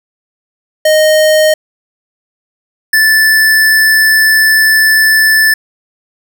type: tone pair in turn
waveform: square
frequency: 620 / 1753.6 Hz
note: D#5 / A6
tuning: -6 / -6 cents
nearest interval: octave + tritone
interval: 1800 cents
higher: second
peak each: -6 dBFS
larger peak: neither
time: 0.85-1.54 / 2.93-5.54 s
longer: second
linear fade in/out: 5 ms
effects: none